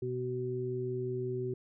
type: harmonic tone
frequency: 125.6 Hz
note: B2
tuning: 30 cents sharp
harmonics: 1 / 2 / 3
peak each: -37 / -44 / -34 dBFS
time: 0.02-1.54 s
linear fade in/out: 5 ms
effects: none